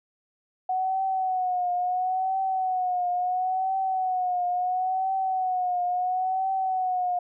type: tone with vibrato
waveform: sine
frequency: 740 Hz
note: F#5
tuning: in tune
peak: -23 dBFS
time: 0.69-7.19 s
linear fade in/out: 5 ms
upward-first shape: triangle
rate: 0.73 Hz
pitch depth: 69 cents each way
effects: none